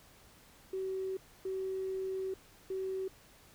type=tone bursts at uneven times; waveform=triangle; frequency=380.1 Hz; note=F#4; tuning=47 cents sharp; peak=-30 dBFS; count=3; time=0.73-1.17 / 1.45-2.34 / 2.7-3.08 s; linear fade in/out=5 ms; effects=tanh soft clip ceiling -32 dBFS + pink hiss -60 dBFS RMS until 3.54 s